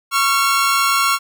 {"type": "tone pair together", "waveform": "sawtooth", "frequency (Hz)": [1104, 1367.8], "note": ["C#6", "F6"], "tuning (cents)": [-7, -36], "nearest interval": "major third", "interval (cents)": 371, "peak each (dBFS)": -13, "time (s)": [0.11, 1.19], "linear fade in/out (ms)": 50, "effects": []}